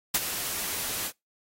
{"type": "noise with ADSR envelope", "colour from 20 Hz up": "white", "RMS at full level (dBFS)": -21, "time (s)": [0.14, 1.12], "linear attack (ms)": 9, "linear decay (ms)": 38, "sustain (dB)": -11, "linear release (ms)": 56, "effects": ["noise-tail reverb RT60 0.2 s tail -25 dB re dry", "AAC 48 kbps"]}